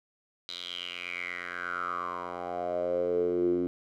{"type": "tone with band-pass filter sweep", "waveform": "10% pulse", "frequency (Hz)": 88.4, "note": "F2", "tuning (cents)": 22, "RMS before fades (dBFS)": -32, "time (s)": [0.49, 3.67], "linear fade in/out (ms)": 0, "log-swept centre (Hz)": [3900, 300], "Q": 7.4, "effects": []}